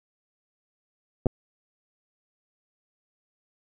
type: clicks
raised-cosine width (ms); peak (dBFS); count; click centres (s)
2; -12 / -8; 2; 1.259 / 1.267
effects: none